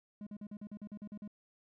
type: tone bursts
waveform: triangle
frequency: 207.7 Hz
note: G#3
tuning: in tune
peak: -40 dBFS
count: 11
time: 0.21-1.277 s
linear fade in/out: 2 ms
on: 57 ms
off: 44 ms
effects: none